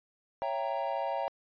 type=chord; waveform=triangle; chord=C# diminished seventh; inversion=none; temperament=equal with one note detuned; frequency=554.4 / 667.3 / 784 / 932.3 Hz; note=C#5 / E5 / G5 / Bb5; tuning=0 / +21 / 0 / 0 cents; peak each=-34 dBFS; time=0.42-1.28 s; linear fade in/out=0 ms; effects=resampled to 11025 Hz